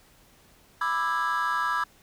triangle chord, E dominant seventh, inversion second, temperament just, 988.9 / 1186.7 / 1318.5 / 1648.1 Hz, B5 / D6 / E6 / G#6, +2 / +18 / 0 / -14 cents, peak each -27 dBFS, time 0.81-1.84 s, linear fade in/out 5 ms, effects tanh soft clip ceiling -17 dBFS + pink hiss -58 dBFS RMS until 2.02 s

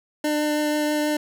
25% pulse tone with vibrato, 300 Hz, D4, 37 cents sharp, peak -17 dBFS, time 0.24-1.17 s, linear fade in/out 5 ms, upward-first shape triangle, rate 6.2 Hz, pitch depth 10 cents each way, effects none

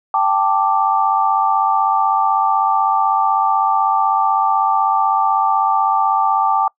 sine chord, G suspended second, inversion none, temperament equal, 784 / 880 / 1174.7 Hz, G5 / A5 / D6, 0 / 0 / 0 cents, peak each -17 dBFS, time 0.14-6.68 s, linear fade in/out 2 ms, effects noise-tail reverb RT60 0.1 s tail -24 dB re dry

